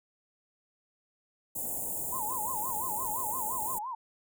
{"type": "band-stop noise", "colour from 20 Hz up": "white", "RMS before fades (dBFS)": -35, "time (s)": [1.55, 3.79], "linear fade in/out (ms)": 10, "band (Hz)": [930, 6900], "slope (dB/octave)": 96}
{"type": "tone with vibrato", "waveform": "sine", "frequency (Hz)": 939, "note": "A#5", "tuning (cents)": 12, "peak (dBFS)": -34, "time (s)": [2.12, 3.95], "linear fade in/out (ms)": 5, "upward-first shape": "sine", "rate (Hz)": 5.8, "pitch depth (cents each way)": 210}
{"effects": []}